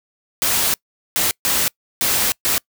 white noise bursts at uneven times, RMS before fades -18 dBFS, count 5, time 0.42-0.74 / 1.16-1.31 / 1.45-1.68 / 2.01-2.32 / 2.45-2.58 s, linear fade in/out 0 ms, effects noise-tail reverb RT60 0.1 s tail -26 dB re dry

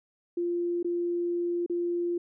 sine tone with dropouts, 347.2 Hz, F4, 10 cents flat, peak -26 dBFS, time 0.37-2.18 s, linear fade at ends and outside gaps 5 ms, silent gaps 0.829-0.845 / 1.663-1.697 s, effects none

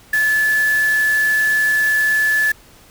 sine tone in noise, 1730 Hz, A6, 30 cents flat, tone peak -13 dBFS, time 0.13-2.52 s, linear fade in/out 5 ms, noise white, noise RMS -30 dBFS, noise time 0.13-2.52 s, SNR +14 dB, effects pink hiss -47 dBFS RMS until 2.9 s

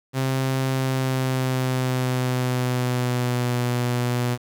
sawtooth tone with pitch glide, 132.2 to 122.64 Hz, C3 to B2, +18 to -12 cents, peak -17 dBFS, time 0.13-4.38 s, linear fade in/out 50 ms, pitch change -130 cents, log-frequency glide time 0.69-3.58 s, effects 8-bit

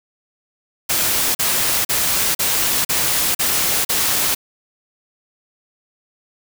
white noise bursts, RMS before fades -18 dBFS, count 7, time 0.89-4.35 s, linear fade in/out 10 ms, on 460 ms, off 40 ms, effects none

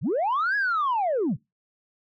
sine linear two-way sweep, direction up then down, 89.1 to 1693 to 99.3 Hz, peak -20 dBFS, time 0.01-1.37 s, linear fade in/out 50 ms, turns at 0.56 s, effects noise-tail reverb RT60 0.2 s tail -23 dB re dry + tanh soft clip ceiling -19 dBFS

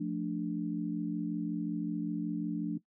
sine chord, D minor, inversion first, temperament equal, 174.61 / 220 / 293.7 Hz, F3 / A3 / D4, 0 / 0 / 0 cents, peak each -36 / -37 / -34 dBFS, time 0-2.78 s, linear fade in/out 10 ms, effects noise-tail reverb RT60 0.1 s tail -17 dB re dry

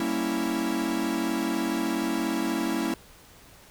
45% pulse chord, G diminished seventh, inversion none, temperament equal, 196 / 233.1 / 277.2 / 329.6 Hz, G3 / Bb3 / Db4 / Fb4, 0 / 0 / 0 / 0 cents, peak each -35 / -31 / -31 / -29 dBFS, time 0-2.94 s, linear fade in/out 2 ms, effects pink hiss -52 dBFS RMS until 3.7 s

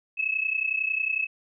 sine tone pair together, 2574 / 2605 Hz, E7 / E7, -42 / -21 cents, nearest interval unison, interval 21 cents, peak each -27 dBFS, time 0.17-1.27 s, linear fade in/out 20 ms, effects none

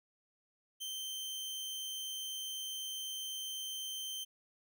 sawtooth tone, 3116 Hz, G7, 11 cents flat, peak -36 dBFS, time 0.8-4.25 s, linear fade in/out 20 ms, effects none

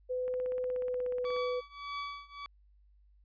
sine tone with pitch glide, 504 to 496.8 Hz, B4 to B4, +35 to +10 cents, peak -31 dBFS, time 0.09-1.61 s, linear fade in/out 20 ms, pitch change -25 cents, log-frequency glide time 0.59-1.18 s
click train, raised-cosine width 0.5 ms, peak -35 dBFS, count 19, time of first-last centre 0.28-1.364 s, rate 16.6 Hz
sawtooth tone with tremolo, 1143 Hz, D6, 47 cents flat, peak -31 dBFS, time 1.25-2.46 s, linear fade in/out 0 ms, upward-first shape triangle, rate 1.7 Hz, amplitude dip 95%
effects added 50 Hz sine -60 dBFS peak until 3.24 s + resampled to 11025 Hz

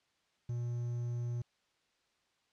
triangle tone with quantisation, 120 Hz, B2, 49 cents flat, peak -32 dBFS, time 0.49-1.42 s, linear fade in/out 5 ms, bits 10, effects white hiss -75 dBFS RMS until 2.52 s + low-pass 5000 Hz 12 dB/octave

